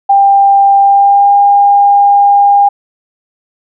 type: tone with pitch glide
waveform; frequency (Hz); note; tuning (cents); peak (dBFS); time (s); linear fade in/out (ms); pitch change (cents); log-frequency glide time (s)
sine; 794 to 806.9; G5 to G5; +22 to +50; -3; 0.09-2.69; 10; +28; 0.8-1.35
effects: none